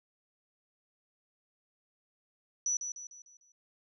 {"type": "tone with echo", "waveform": "sine", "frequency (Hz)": 5920, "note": "F#8", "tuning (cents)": 0, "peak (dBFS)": -28, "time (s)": [2.66, 2.77], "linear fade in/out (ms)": 2, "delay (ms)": 150, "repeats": 5, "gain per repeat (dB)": -7, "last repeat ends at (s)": 3.52, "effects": []}